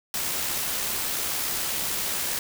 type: noise with amplitude modulation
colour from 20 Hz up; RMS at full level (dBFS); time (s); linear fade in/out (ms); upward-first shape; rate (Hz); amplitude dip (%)
white; -27; 0.14-2.39; 2; sine; 67.2; 25
effects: none